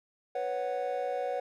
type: chord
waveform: triangle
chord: B suspended second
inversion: none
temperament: equal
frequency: 493.9 / 554.4 / 740 Hz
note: B4 / C#5 / F#5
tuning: 0 / 0 / 0 cents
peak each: -32 dBFS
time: 0.35-1.4 s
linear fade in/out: 5 ms
effects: tanh soft clip ceiling -22 dBFS